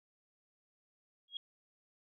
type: tone with exponential growth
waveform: sine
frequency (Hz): 3285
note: G#7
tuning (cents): -20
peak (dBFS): -34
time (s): 1.28-1.37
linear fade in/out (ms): 2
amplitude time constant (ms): 19
effects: none